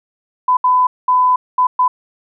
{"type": "tone bursts at uneven times", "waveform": "sine", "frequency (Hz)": 1004, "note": "B5", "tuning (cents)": 28, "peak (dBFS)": -9, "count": 5, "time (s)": [[0.48, 0.57], [0.64, 0.87], [1.08, 1.36], [1.58, 1.67], [1.79, 1.88]], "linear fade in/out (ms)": 5, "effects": []}